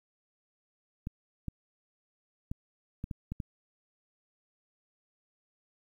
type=clicks; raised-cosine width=5 ms; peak=-23 dBFS; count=7; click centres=1.071 / 1.483 / 2.515 / 3.041 / 3.112 / 3.32 / 3.402 s; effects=10-bit